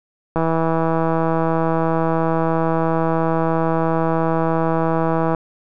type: click train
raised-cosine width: 1 ms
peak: -6 dBFS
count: 814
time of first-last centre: 0.36-5.348 s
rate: 163 Hz
effects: none